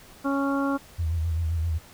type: harmonic tone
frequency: 277 Hz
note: C#4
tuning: 1 cent flat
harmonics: 1 / 2 / 3 / 4 / 5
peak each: -24 / -31 / -35 / -32 / -33 dBFS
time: 0.24-0.78 s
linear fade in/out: 20 ms
type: tone with vibrato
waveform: sine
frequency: 82 Hz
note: E2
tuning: 9 cents flat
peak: -23 dBFS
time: 0.98-1.79 s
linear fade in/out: 20 ms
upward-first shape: sine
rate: 7.6 Hz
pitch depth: 72 cents each way
effects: pink hiss -50 dBFS RMS until 1.93 s